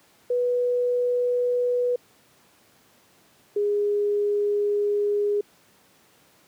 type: tone pair in turn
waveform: sine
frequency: 491 / 411.6 Hz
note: B4 / G#4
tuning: -10 / -16 cents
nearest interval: minor third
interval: 306 cents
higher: first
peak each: -20 dBFS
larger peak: neither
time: 0.3-1.96 / 3.56-5.41 s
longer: second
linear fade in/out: 5 ms
effects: pink hiss -58 dBFS RMS until 6.47 s + high-pass 150 Hz 12 dB/octave